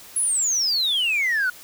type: exponential sweep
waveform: sine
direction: down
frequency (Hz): 11000 to 1426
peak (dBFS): -17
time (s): 0.16-1.5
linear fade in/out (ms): 5
effects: tanh soft clip ceiling -17 dBFS + white hiss -44 dBFS RMS until 1.63 s